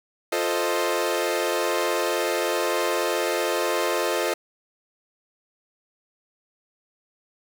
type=chord; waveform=sawtooth; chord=F dominant seventh; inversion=none; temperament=equal; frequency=349.2 / 440 / 523.3 / 622.3 Hz; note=F4 / A4 / C5 / Eb5; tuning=0 / 0 / 0 / 0 cents; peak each=-24 dBFS; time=0.32-4.34 s; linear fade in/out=5 ms; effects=none